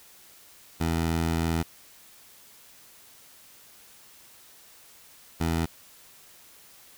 15% pulse tone bursts at uneven times, 82.41 Hz, E2, in tune, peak -18 dBFS, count 2, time 0.8-1.63 / 5.4-5.66 s, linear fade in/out 10 ms, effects white hiss -53 dBFS RMS until 6.97 s

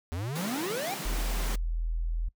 square exponential sweep, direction up, 78.4 to 819 Hz, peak -32 dBFS, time 0.12-0.94 s, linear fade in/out 0 ms
pink high-pass noise, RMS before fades -37 dBFS, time 0.35-1.56 s, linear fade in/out 10 ms, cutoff 130 Hz, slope 96 dB/octave
sine tone, 41.2 Hz, E1, in tune, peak -27 dBFS, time 1.05-2.29 s, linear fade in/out 10 ms
effects noise-tail reverb RT60 0.1 s tail -22 dB re dry

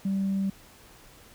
sine tone, 194.6 Hz, G3, 12 cents flat, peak -23 dBFS, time 0.05-0.5 s, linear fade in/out 5 ms, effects tanh soft clip ceiling -21 dBFS + pink hiss -53 dBFS RMS until 1.34 s

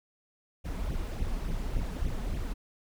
brown noise with flanger, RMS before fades -32 dBFS, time 0.64-2.54 s, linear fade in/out 20 ms, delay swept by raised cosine 0.31 to 4.71 ms, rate 3.5 Hz, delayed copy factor +0.7, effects none

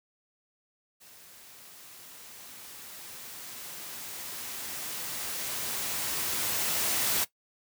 white noise with level ramp, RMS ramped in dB -53 to -27 dBFS, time 1-7.25 s, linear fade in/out 20 ms, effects noise-tail reverb RT60 0.1 s tail -17 dB re dry + high-pass 80 Hz 12 dB/octave

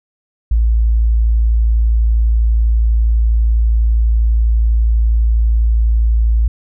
sine tone, 56.1 Hz, A1, 34 cents sharp, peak -9 dBFS, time 0.51-6.48 s, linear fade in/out 5 ms, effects none

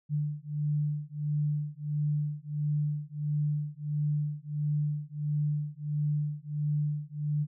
sine beating tone pair, 147.8 / 149.3 Hz, D3 / D3, +11 / +29 cents, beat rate 1.5 Hz, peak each -31 dBFS, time 0.09-7.47 s, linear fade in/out 50 ms, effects none

